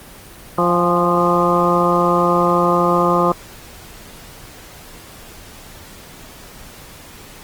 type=harmonic tone with a mistuned harmonic; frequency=175 Hz; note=F3; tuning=4 cents sharp; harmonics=1 / 2 / 3 / 4 / 5 / 6 / 7; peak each=-20 / -19 / -19 / -23 / -24 / -19 / -19 dBFS; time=0.58-3.32 s; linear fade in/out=2 ms; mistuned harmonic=5; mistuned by=-54 cents; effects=pink hiss -39 dBFS RMS until 7.43 s + Opus 24 kbps